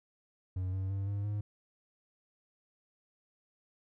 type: tone with pitch steps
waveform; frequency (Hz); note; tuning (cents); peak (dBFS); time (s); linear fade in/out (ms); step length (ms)
triangle; 92.5 / 95.21 / 98 / 100.87 / 103.83; F#2 / G2 / G2 / G2 / G#2; 0 / -50 / 0 / +50 / 0; -30; 0.56-1.41; 5; 170
effects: none